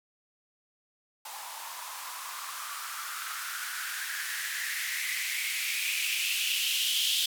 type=noise with band-pass filter sweep; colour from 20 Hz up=violet; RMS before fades=-33 dBFS; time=1.25-7.26 s; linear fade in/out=5 ms; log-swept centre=850 to 3300 Hz; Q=5.5; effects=none